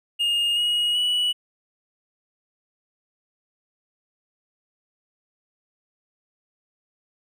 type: tone with pitch steps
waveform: triangle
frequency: 2839 / 2890 / 2943 Hz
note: F7 / F#7 / F#7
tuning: +28 / -41 / -10 cents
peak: -18 dBFS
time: 0.19-1.33 s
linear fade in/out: 20 ms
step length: 380 ms
effects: none